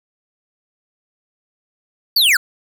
square linear sweep, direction down, 4699 to 1350 Hz, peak -11 dBFS, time 2.16-2.37 s, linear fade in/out 5 ms, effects none

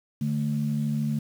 sine tone pair together, 147.07 / 220 Hz, D3 / A3, +3 / 0 cents, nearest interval perfect fifth, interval 697 cents, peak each -26 dBFS, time 0.21-1.19 s, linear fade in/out 5 ms, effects tanh soft clip ceiling -16 dBFS + 8-bit

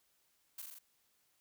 blue noise with echo, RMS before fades -45 dBFS, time 0.58-0.62 s, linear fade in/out 5 ms, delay 42 ms, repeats 4, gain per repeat -2 dB, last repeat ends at 0.788 s, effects white hiss -75 dBFS RMS until 1.4 s

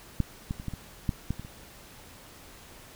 clicks, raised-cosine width 5 ms, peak -12 / -18 / -26 / -20 / -24 / -13 / -16 / -25 / -30 dBFS, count 9, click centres 0.203 / 0.509 / 0.599 / 0.683 / 0.737 / 1.092 / 1.306 / 1.396 / 1.449 s, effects pink hiss -50 dBFS RMS until 2.95 s

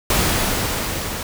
pink noise with level ramp, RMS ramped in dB -17 to -27 dBFS, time 0.1-1.23 s, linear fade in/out 2 ms, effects none

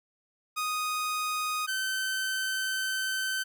sawtooth tone pair in turn, 1244.5 / 1536.8 Hz, D#6 / G6, 0 / -35 cents, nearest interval major third, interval 365 cents, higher second, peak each -25 dBFS, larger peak neither, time 0.56-1.67 / 1.67-3.44 s, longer second, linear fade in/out 20 ms, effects none

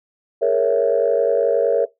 sine chord, A# half-diminished seventh, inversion third, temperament equal, 415.3 / 466.2 / 554.4 / 659.3 Hz, G#4 / A#4 / C#5 / E5, 0 / 0 / 0 / 0 cents, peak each -23 / -17 / -18 / -21 dBFS, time 0.41-1.86 s, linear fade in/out 20 ms, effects noise-tail reverb RT60 0.2 s tail -22 dB re dry + tanh soft clip ceiling -6 dBFS

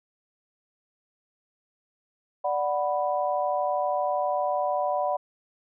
sine chord, B minor, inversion first, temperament equal, 587.3 / 740 / 987.8 Hz, D5 / F#5 / B5, 0 / 0 / 0 cents, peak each -27 / -27 / -30 dBFS, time 2.44-5.17 s, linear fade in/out 10 ms, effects none

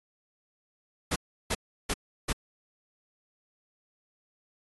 pink noise bursts, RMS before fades -28 dBFS, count 4, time 1.11-2.33 s, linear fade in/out 10 ms, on 50 ms, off 340 ms, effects AAC 32 kbps

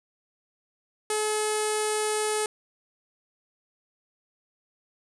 sawtooth tone with low-pass filter, 427.4 Hz, G#4, 50 cents sharp, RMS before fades -27 dBFS, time 1.1-2.46 s, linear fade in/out 2 ms, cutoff 9100 Hz, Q 5.9, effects none

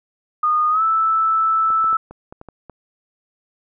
sine tone with pitch glide, 1228 to 1316.1 Hz, D#6 to E6, -23 to -3 cents, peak -14 dBFS, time 0.43-1.97 s, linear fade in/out 5 ms, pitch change +120 cents, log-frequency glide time 0.7-0.82 s
clicks, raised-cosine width 1 ms, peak -23 dBFS, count 8, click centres 1.704 / 1.843 / 1.929 / 2.11 / 2.325 / 2.414 / 2.487 / 2.697 s
effects none

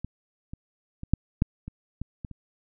clicks, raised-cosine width 5 ms, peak -20 / -25 / -24 / -7 / -8 / -24 / -20 / -22 / -28 dBFS, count 9, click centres 0.046 / 0.535 / 1.034 / 1.136 / 1.421 / 1.68 / 2.016 / 2.248 / 2.313 s, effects none

